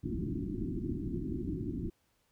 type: low-pass noise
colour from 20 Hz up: white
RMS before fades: -36 dBFS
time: 0.03-1.9 s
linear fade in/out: 10 ms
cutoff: 360 Hz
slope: 96 dB/octave
effects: pink hiss -74 dBFS RMS until 2.31 s